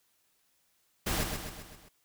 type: noise with echo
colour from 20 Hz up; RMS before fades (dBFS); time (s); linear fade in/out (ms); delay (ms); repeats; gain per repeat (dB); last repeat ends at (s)
pink; -31; 1.06-1.24; 10; 130; 5; -5; 1.89
effects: white hiss -72 dBFS RMS until 2.04 s